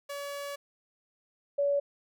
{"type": "tone pair in turn", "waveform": ["sawtooth", "sine"], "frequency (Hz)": [568, 568], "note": ["C#5", "C#5"], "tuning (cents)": [42, 42], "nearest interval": "unison", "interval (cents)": 0, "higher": "neither", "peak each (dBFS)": [-32, -24], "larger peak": "second", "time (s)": [[0.09, 0.56], [1.58, 1.8]], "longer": "first", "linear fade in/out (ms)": 10, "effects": []}